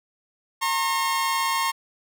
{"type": "tone pair together", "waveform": "sawtooth", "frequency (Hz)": [918, 1076], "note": ["A#5", "C6"], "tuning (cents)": [-27, 48], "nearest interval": "minor third", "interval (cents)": 275, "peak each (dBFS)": [-22, -20], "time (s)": [0.61, 1.72], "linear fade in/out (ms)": 20, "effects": []}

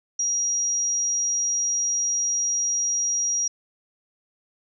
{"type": "tone", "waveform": "sine", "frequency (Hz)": 5720, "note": "F8", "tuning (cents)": 41, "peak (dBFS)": -21, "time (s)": [0.19, 3.48], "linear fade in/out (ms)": 5, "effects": []}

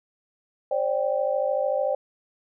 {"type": "chord", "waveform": "sine", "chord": "C suspended second", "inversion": "none", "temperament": "equal with one note detuned", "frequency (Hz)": [533.9, 587.3, 784], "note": ["C5", "D5", "G5"], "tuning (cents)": [35, 0, 0], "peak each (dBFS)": [-25, -25, -30], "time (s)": [0.71, 1.95], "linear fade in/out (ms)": 5, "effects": []}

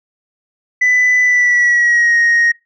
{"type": "tone with pitch glide", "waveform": "sine", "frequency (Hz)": [1995, 1872.2], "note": ["B6", "A#6"], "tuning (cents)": [17, 7], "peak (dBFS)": -7, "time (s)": [0.81, 2.52], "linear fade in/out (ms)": 10, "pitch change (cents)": -110, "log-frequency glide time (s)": [1.22, 2.17], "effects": ["noise-tail reverb RT60 0.2 s tail -23 dB re dry", "tanh soft clip ceiling -7 dBFS"]}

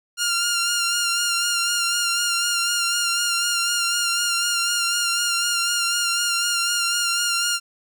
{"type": "tone with vibrato", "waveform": "10% pulse", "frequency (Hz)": 1400, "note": "F6", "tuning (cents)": 4, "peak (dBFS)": -11, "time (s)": [0.17, 7.6], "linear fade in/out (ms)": 50, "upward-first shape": "sine", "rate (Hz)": 4, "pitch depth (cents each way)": 27, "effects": []}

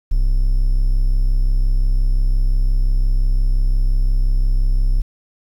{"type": "tone", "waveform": "triangle", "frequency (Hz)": 32.87, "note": "C1", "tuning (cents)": 9, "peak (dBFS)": -10, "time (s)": [0.11, 5.02], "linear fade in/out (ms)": 10, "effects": ["8-bit"]}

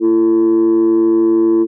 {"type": "tone with amplitude modulation", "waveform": "sine", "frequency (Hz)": 337.2, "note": "E4", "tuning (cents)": 39, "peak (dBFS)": -4, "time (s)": [0, 1.67], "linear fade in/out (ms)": 50, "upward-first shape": "sine", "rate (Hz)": 109, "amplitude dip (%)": 65, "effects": ["tanh soft clip ceiling -6 dBFS"]}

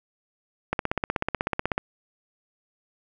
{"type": "click train", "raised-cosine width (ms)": 0.5, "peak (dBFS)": -9, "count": 18, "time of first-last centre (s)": [0.73, 1.779], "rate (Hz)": 16.2, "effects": []}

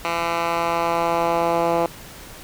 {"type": "tone with band-pass filter sweep", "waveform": "10% pulse", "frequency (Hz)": 168.8, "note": "E3", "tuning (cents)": 41, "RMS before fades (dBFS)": -21, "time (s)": [0.05, 1.86], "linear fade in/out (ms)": 0, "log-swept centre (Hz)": [1700, 610], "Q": 0.97, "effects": ["pink hiss -40 dBFS RMS until 2.43 s"]}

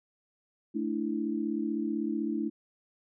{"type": "chord", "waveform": "sine", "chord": "A suspended fourth", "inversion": "none", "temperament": "equal", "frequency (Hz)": [220, 293.7, 329.6], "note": ["A3", "D4", "E4"], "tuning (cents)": [0, 0, 0], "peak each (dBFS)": -33, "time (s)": [0.74, 2.5], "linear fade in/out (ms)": 20, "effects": []}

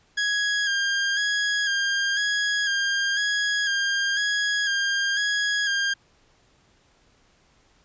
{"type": "tone with vibrato", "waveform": "sawtooth", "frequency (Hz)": 1634, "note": "G#6", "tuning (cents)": -29, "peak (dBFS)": -18, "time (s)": [0.17, 5.94], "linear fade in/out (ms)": 10, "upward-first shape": "square", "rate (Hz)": 1, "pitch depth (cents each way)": 31, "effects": ["pink hiss -61 dBFS RMS until 7.84 s", "resampled to 16000 Hz"]}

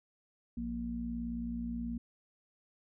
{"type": "harmonic tone", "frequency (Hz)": 58.7, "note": "A#1", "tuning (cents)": 13, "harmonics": [1, 3, 4], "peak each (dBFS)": [-42, -45, -36], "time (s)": [0.57, 1.98], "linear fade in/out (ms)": 5, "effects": []}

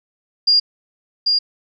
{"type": "tone with echo", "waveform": "sine", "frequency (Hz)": 4819, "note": "D8", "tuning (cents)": 44, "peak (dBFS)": -10, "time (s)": [0.47, 0.6], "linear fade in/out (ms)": 10, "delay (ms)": 790, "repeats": 1, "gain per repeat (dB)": -3, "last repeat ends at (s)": 1.39, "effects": []}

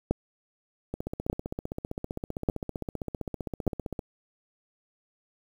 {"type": "two click trains", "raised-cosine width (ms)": 2, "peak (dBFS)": [-19, -10], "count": [48, 4], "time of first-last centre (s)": [[0.94, 3.992], [0.11, 3.677]], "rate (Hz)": [15.4, 0.841], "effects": ["8-bit"]}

